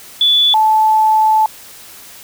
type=tone pair in turn; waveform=sine; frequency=3453 / 870.5 Hz; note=A7 / A5; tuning=-33 / -19 cents; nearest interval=2 octaves; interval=2386 cents; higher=first; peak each=-8 dBFS; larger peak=neither; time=0.21-0.54 / 0.54-1.46 s; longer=second; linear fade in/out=2 ms; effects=white hiss -37 dBFS RMS until 2.23 s